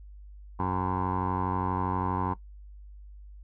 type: tone with low-pass filter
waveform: 15% pulse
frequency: 92.4 Hz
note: F#2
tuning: 2 cents flat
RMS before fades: -29 dBFS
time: 0.59-2.34 s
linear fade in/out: 10 ms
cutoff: 1000 Hz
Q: 5
effects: noise-tail reverb RT60 0.1 s tail -17 dB re dry + added 50 Hz sine -44 dBFS peak until 3.43 s